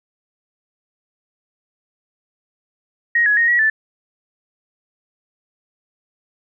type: tone with pitch steps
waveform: sine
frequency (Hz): 1880 / 1681 / 1863 / 1921 / 1757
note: A#6 / G#6 / A#6 / B6 / A6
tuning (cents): +14 / +20 / -2 / -48 / -3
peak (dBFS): -12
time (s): 3.15-3.7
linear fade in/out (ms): 5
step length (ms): 110
effects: none